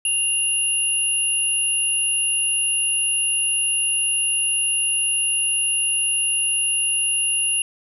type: tone pair together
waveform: sine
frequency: 2794 / 10542 Hz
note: F7 / E9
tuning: 0 / -1 cents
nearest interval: octave + major seventh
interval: 2299 cents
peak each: -22 / -20 dBFS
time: 0.05-7.62 s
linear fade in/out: 2 ms
effects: none